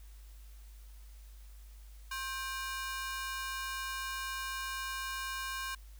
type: ring-modulated tone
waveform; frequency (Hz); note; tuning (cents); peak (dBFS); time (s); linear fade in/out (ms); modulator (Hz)
sawtooth; 1322; E6; +5; -30; 2.11-5.75; 5; 256
effects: added 51 Hz sine -49 dBFS peak until 5.99 s + white hiss -64 dBFS RMS until 5.99 s